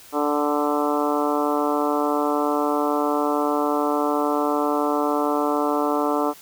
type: harmonic tone with a mistuned harmonic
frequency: 146.83 Hz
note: D3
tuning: in tune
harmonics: 2 / 3 / 4 / 5 / 6 / 7 / 8 / 9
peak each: -24 / -26 / -27 / -28 / -29 / -29 / -30 / -31 dBFS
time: 0.12-6.34 s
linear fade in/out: 50 ms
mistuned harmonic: 5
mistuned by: +21 cents
effects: white hiss -46 dBFS RMS until 6.41 s